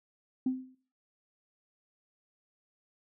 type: tone with exponential decay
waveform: sine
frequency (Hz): 258.4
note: C4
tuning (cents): -21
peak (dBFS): -23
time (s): 0.46-0.75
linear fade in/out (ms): 5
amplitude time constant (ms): 62
effects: noise-tail reverb RT60 0.5 s tail -19 dB re dry + tanh soft clip ceiling -21 dBFS